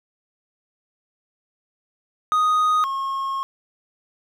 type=tone pair in turn; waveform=triangle; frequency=1244.5 / 1083.4 Hz; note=D#6 / C#6; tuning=0 / -40 cents; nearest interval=major second; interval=240 cents; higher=first; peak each=-14 / -21 dBFS; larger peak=first; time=2.32-2.84 / 2.84-3.43 s; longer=second; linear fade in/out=0 ms; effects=none